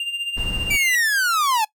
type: tone with tremolo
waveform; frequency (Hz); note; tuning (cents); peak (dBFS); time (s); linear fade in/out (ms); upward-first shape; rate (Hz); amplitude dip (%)
triangle; 2794; F7; 0; -19; 0-0.95; 2; sine; 15; 65
type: noise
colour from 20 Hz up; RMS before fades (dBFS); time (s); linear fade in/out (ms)
brown; -27; 0.36-0.77; 20
type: linear sweep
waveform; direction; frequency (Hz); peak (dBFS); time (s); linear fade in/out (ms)
45% pulse; down; 2349 to 830.6; -17; 0.7-1.65; 10
effects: noise-tail reverb RT60 0.1 s tail -20 dB re dry